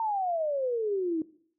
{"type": "exponential sweep", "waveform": "sine", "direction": "down", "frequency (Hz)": [918, 310.3], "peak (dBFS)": -26, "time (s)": [0, 1.22], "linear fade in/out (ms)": 2, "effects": ["noise-tail reverb RT60 0.6 s tail -19 dB re dry"]}